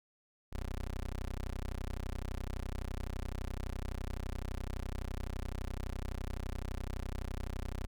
20% pulse tone, 31.82 Hz, C1, 47 cents flat, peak -32 dBFS, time 0.52-7.87 s, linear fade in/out 10 ms, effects none

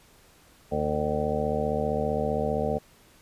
harmonic tone with a mistuned harmonic, 75.3 Hz, D2, 44 cents sharp, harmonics 1 / 2 / 3 / 4 / 5 / 6 / 7 / 8 / 10, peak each -35 / -34 / -32 / -42 / -42 / -30 / -32 / -31 / -33 dBFS, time 0.71-2.79 s, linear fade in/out 20 ms, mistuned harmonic 10, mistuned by +23 cents, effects pink hiss -57 dBFS RMS until 3.21 s + resampled to 32000 Hz

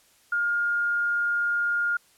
sine tone, 1416 Hz, F6, 23 cents sharp, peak -22 dBFS, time 0.32-1.97 s, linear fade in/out 5 ms, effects white hiss -60 dBFS RMS until 2.17 s + low-pass 12000 Hz 12 dB/octave

